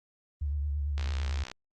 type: tone with vibrato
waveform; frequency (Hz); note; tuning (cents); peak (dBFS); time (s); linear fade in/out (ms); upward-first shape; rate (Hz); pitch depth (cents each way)
sine; 72.4; D2; -24; -28; 0.41-1.44; 10; sine; 8.9; 57
type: click train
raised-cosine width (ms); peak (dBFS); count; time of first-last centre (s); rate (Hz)
0.2; -22; 35; 0.98-1.515; 63.5
effects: Opus 24 kbps